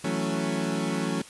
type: chord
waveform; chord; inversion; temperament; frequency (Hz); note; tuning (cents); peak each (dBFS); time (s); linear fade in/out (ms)
30% pulse; F# minor seventh; third; equal; 164.81 / 185 / 220 / 277.2; E3 / F#3 / A3 / C#4; 0 / 0 / 0 / 0; -29; 0.04-1.22; 5
effects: white hiss -47 dBFS RMS until 1.29 s + resampled to 24000 Hz